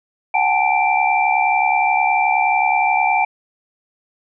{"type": "tone cluster", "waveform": "sine", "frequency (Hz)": [741, 809, 880, 2351], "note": ["F#5", "G#5", "A5", "D7"], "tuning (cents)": [2, -46, 0, 1], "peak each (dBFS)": -19, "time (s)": [0.34, 3.25], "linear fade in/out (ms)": 5, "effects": []}